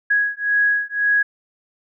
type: beating tone pair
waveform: sine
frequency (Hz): 1661.2 / 1663.1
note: G#6 / G#6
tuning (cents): 0 / +2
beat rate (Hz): 1.9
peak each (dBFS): -19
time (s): 0.1-1.23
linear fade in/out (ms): 10
effects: none